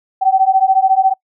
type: beating tone pair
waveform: sine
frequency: 759 / 773 Hz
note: F#5 / G5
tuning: +44 / -24 cents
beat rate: 14 Hz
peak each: -12 dBFS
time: 0.21-1.14 s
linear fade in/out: 20 ms
effects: noise-tail reverb RT60 0.1 s tail -24 dB re dry